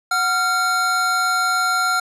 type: tone pair together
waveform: square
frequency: 740 / 1383.3 Hz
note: F#5 / F6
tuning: 0 / -17 cents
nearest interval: major seventh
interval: 1083 cents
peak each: -25 / -18 dBFS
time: 0.11-2 s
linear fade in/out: 5 ms
effects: low-pass 11000 Hz 12 dB/octave